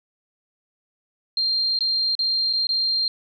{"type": "tone with dropouts", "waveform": "sine", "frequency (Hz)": 4186, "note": "C8", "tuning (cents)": 0, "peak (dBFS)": -19, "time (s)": [1.37, 3.08], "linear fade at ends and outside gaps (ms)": 2, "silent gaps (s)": [[1.789, 1.807], [2.152, 2.191], [2.529, 2.534], [2.67, 2.69]], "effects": []}